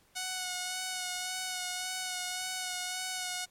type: tone with vibrato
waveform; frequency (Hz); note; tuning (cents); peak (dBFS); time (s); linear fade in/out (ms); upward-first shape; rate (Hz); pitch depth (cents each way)
5% pulse; 735; F#5; -12; -22; 0.15-3.46; 20; sine; 1.8; 20
effects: pink hiss -66 dBFS RMS until 3.5 s + MP3 64 kbps